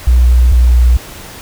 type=tone pair in turn; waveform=sine; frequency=61.3 / 60.84 Hz; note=B1 / B1; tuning=-12 / -25 cents; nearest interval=unison; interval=13 cents; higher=first; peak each=-4 dBFS; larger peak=neither; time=0.07-0.52 / 0.52-0.97 s; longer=neither; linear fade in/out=5 ms; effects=pink hiss -31 dBFS RMS until 1.41 s